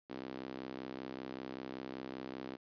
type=tone with high-pass filter; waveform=sawtooth; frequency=65.2 Hz; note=C2; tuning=5 cents flat; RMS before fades=-45 dBFS; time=0.09-2.57 s; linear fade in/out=20 ms; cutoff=290 Hz; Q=2; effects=resampled to 11025 Hz + 12-bit